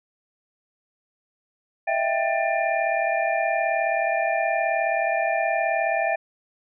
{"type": "tone cluster", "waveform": "sine", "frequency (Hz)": [629, 668, 783, 1775, 2401], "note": ["D#5", "E5", "G5", "A6", "D7"], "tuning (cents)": [19, 23, -2, 15, 38], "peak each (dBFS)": [-29, -24, -26, -29, -30], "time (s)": [1.87, 6.16], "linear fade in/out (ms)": 10, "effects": []}